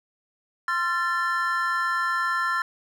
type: chord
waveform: triangle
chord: F major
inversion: second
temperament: equal with one note detuned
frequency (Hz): 1046.5 / 1364.2 / 1760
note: C6 / F6 / A6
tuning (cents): 0 / -41 / 0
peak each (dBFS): -27 / -24 / -25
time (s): 0.68-2.62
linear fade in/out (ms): 2
effects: none